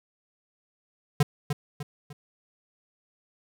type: tone with echo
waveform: square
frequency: 145.9 Hz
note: D3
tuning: 11 cents flat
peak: -17 dBFS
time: 1.2-1.23 s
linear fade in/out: 5 ms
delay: 300 ms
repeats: 3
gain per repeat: -8 dB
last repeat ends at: 2.13 s
effects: none